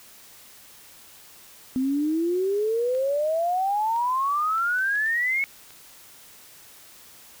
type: exponential sweep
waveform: sine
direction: up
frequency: 254.4 to 2217 Hz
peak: -21 dBFS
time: 1.76-5.44 s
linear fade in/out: 0 ms
type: clicks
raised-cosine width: 0.2 ms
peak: -29 dBFS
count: 7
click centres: 2.95 / 3.962 / 4.581 / 4.787 / 4.956 / 5.062 / 5.706 s
effects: white hiss -49 dBFS RMS until 7.4 s